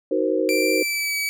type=chord; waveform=sine; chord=C half-diminished seventh; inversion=first; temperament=just; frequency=314 / 376.7 / 470.9 / 523.3 Hz; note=Eb4 / Gb4 / Bb4 / C5; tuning=+16 / +31 / +18 / 0 cents; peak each=-24 dBFS; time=0.11-0.83 s; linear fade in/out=5 ms
type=tone with pitch glide; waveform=sawtooth; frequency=2349 to 2282 Hz; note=D7 to C#7; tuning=0 to +50 cents; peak=-19 dBFS; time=0.49-1.29 s; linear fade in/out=0 ms; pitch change=-50 cents; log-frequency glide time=0.75-1.16 s
effects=none